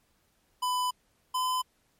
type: tone pair in turn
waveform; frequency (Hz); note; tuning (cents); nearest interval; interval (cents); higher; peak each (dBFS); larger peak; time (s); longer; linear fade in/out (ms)
square; 1000 / 1015.1; B5 / B5; +21 / +47; unison; 26; second; -27; neither; 0.62-0.91 / 1.34-1.62; first; 10
effects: pink hiss -70 dBFS RMS until 1.99 s + MP3 64 kbps